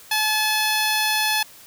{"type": "tone with notch filter", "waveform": "5% pulse", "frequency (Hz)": 860, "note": "A5", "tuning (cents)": -40, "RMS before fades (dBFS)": -21, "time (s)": [0.11, 1.43], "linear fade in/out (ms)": 5, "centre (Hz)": 7700, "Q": 0.87, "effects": ["white hiss -46 dBFS RMS until 1.66 s"]}